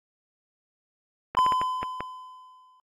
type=clicks; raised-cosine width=0.5 ms; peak=-15 dBFS; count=7; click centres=1.35 / 1.389 / 1.464 / 1.522 / 1.615 / 1.83 / 2.006 s
type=tone with exponential decay; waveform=triangle; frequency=1016 Hz; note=B5; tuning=49 cents sharp; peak=-15 dBFS; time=1.37-2.8 s; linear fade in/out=1 ms; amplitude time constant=310 ms
effects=AAC 64 kbps